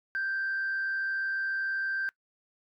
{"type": "tone with frequency modulation", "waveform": "sine", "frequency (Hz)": 1568, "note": "G6", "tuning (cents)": 0, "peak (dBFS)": -27, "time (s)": [0.15, 2.09], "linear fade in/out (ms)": 0, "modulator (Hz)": 86.5, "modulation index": 0.34, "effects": ["noise-tail reverb RT60 0.1 s tail -23 dB re dry", "tanh soft clip ceiling -25 dBFS"]}